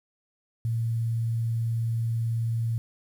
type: tone with quantisation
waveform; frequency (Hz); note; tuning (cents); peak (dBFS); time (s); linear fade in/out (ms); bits
sine; 114.8; A#2; -26; -24; 0.65-2.78; 0; 9
effects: none